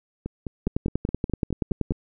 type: two click trains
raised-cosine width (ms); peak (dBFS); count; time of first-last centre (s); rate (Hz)
3; -10 / -17; 14 / 9; 0.67-1.908 / 0.26-1.92; 10.5 / 4.82
effects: none